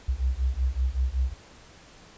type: beating tone pair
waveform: sine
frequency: 61.74 / 67.04 Hz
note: B1 / C2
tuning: 0 / +43 cents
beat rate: 5.3 Hz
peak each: -26 dBFS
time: 0.08-1.34 s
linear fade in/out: 10 ms
effects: pink hiss -51 dBFS RMS until 2.17 s + resampled to 16000 Hz